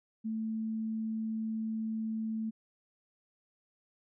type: tone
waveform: sine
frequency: 221 Hz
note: A3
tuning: 8 cents sharp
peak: -32 dBFS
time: 0.24-2.51 s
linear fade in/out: 20 ms
effects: none